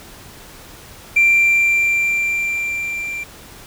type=tone with level ramp; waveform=triangle; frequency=2362 Hz; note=D7; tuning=9 cents sharp; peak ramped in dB=-6 to -22 dBFS; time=1.16-3.24 s; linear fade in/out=10 ms; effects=tanh soft clip ceiling -6 dBFS + pink hiss -40 dBFS RMS until 3.66 s